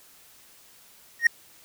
triangle tone with exponential growth, 1864.7 Hz, A#6, in tune, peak -9 dBFS, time 1.19-1.27 s, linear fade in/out 5 ms, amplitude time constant 17 ms, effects white hiss -54 dBFS RMS until 1.64 s

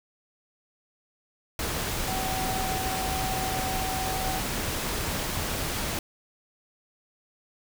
sine tone in noise, 757 Hz, F#5, 39 cents sharp, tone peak -31 dBFS, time 2.08-4.39 s, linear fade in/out 2 ms, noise pink, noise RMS -30 dBFS, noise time 1.59-5.99 s, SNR -4 dB, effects none

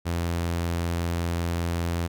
sawtooth tone, 85.2 Hz, F2, 42 cents flat, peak -21 dBFS, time 0.05-2.08 s, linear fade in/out 20 ms, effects none

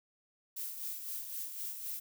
violet noise with tremolo, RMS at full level -39 dBFS, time 0.56-2 s, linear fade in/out 10 ms, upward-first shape sine, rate 3.9 Hz, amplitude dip 50%, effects none

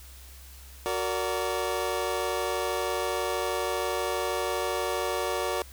25% pulse chord, Gb augmented, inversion none, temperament just, 370 / 462.5 / 578.1 Hz, Gb4 / Bb4 / D5, 0 / -14 / -27 cents, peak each -28 dBFS, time 0.86-5.62 s, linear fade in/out 0 ms, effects added 65 Hz sine -46 dBFS peak until 5.72 s + white hiss -51 dBFS RMS until 5.72 s

